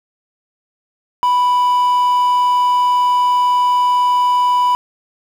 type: tone with quantisation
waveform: triangle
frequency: 987.8 Hz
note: B5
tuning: in tune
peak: -9 dBFS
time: 1.23-4.75 s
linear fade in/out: 0 ms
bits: 6
effects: none